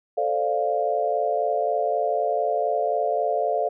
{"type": "chord", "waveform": "sine", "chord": "D minor seventh", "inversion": "second", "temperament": "equal", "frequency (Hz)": [440, 523.3, 587.3, 698.5], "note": ["A4", "C5", "D5", "F5"], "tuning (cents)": [0, 0, 0, 0], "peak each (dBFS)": [-27, -29, -26, -24], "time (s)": [0.17, 3.69], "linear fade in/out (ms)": 10, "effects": []}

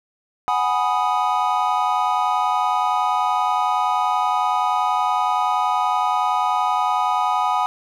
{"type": "chord", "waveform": "triangle", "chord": "G# minor seventh", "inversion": "third", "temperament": "equal", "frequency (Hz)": [740, 830.6, 987.8, 1244.5], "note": ["F#5", "G#5", "B5", "D#6"], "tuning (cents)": [0, 0, 0, 0], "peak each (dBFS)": -21, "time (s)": [0.48, 7.66], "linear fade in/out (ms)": 0, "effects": []}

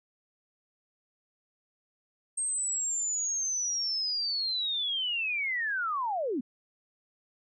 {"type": "linear sweep", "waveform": "sine", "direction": "down", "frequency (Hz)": [8490, 220], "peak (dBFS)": -28, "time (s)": [2.37, 6.41], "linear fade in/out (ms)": 10, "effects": []}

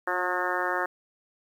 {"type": "harmonic tone with a mistuned harmonic", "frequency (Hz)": 180.7, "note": "F#3", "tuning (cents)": -41, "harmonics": [2, 3, 4, 5, 6, 7, 8, 9, 10], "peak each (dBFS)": [-34, -34, -34, -34, -34, -34, -34, -34, -34], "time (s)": [0.07, 0.86], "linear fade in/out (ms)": 5, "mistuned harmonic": 2, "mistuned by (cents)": -22, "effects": ["9-bit"]}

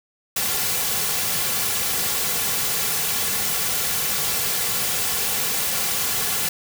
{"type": "noise with comb filter", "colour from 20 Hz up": "white", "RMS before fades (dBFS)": -23, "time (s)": [0.36, 6.49], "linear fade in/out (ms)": 5, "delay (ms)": 3.2, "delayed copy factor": -0.6, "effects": []}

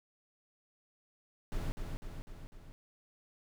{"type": "noise with echo", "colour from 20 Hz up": "brown", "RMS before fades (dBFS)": -35, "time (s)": [1.52, 1.72], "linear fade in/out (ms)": 0, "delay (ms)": 250, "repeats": 4, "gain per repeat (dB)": -4, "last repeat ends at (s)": 2.72, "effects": []}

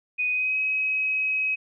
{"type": "tone with pitch glide", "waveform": "sine", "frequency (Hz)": [2489, 2544], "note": ["D#7", "D#7"], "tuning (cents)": [0, 38], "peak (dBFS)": -22, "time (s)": [0.18, 1.56], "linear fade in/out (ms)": 20, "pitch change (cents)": 38, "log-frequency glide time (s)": [0.29, 0.58], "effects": []}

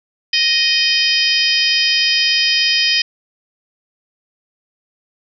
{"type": "harmonic tone", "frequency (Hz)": 622.3, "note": "D#5", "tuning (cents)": 0, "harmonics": [3, 4, 5, 6, 7, 8, 9], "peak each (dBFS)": [-22, -19, -18, -26, -26, -16, -27], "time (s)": [0.33, 3.02], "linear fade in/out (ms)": 5, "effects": []}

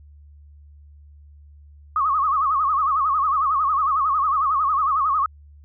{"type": "tone with vibrato", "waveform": "sine", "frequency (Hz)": 1174.7, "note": "D6", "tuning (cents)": 0, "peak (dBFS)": -17, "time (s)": [1.96, 5.26], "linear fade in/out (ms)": 2, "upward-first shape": "sine", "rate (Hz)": 11, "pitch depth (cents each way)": 150, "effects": ["added 73 Hz sine -44 dBFS peak until 5.64 s"]}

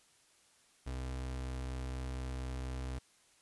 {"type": "tone", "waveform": "35% pulse", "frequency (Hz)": 64.2, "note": "C2", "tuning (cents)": -32, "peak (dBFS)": -36, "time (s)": [0.86, 2.99], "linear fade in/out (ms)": 10, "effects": ["white hiss -67 dBFS RMS until 3.41 s", "resampled to 24000 Hz"]}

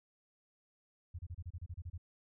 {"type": "tone bursts", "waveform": "sine", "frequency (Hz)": 86.5, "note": "F2", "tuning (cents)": -16, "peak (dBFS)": -40, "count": 11, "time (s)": [1.14, 1.979], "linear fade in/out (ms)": 10, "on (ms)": 49, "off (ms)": 30, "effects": []}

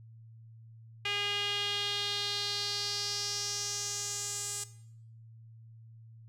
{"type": "tone with band-pass filter sweep", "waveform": "sawtooth", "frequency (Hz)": 408, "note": "G#4", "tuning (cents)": -31, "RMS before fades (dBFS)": -35, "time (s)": [1.05, 4.64], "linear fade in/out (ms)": 5, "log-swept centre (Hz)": [2700, 8000], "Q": 3.4, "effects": ["noise-tail reverb RT60 0.7 s tail -17 dB re dry", "added 113 Hz sine -50 dBFS peak until 6.28 s"]}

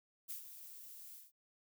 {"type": "noise with ADSR envelope", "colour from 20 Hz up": "violet", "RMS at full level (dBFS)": -43, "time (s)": [0.28, 1.32], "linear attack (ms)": 26, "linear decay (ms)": 110, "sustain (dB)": -10, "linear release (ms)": 170, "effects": []}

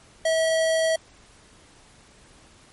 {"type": "tone", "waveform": "square", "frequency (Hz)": 646, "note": "E5", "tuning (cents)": -35, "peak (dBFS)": -20, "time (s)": [0.25, 0.96], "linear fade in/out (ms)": 5, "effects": ["pink hiss -53 dBFS RMS until 2.72 s", "MP3 48 kbps"]}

